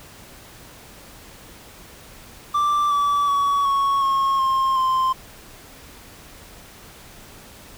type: tone with pitch steps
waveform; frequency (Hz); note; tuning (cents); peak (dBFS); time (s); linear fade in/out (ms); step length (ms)
triangle; 1174.7 / 1151.9 / 1129.5 / 1107.5 / 1086 / 1064.8 / 1044.1; D6 / D6 / C#6 / C#6 / C#6 / C6 / C6; 0 / -34 / +32 / -2 / -36 / +30 / -4; -15; 2.54-5.13; 10; 370
effects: pink hiss -44 dBFS RMS until 7.77 s